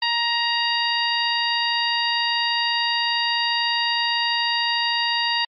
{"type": "harmonic tone", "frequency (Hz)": 940, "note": "A#5", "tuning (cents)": 14, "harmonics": [1, 2, 3, 4, 5], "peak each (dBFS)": [-25, -25, -25, -27, -26], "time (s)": [0.02, 5.45], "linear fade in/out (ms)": 5, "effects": ["MP3 32 kbps"]}